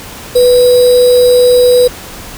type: tone with sample-and-hold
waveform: sine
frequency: 493.9 Hz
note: B4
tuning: in tune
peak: -3 dBFS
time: 0.35-1.88 s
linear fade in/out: 10 ms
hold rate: 4410 Hz
effects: pink hiss -28 dBFS RMS until 2.37 s